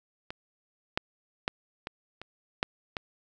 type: clicks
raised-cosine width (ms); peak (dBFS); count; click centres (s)
0.3; -21 / -10 / -11 / -19 / -25 / -9 / -16; 7; 0.305 / 0.975 / 1.479 / 1.871 / 2.216 / 2.629 / 2.968
effects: none